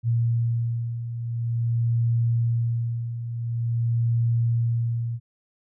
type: beating tone pair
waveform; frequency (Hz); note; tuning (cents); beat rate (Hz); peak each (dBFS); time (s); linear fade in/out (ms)
sine; 116.54 / 117.01; A#2 / A#2; 0 / +7; 0.47; -28 / -22; 0.03-5.2; 50
effects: none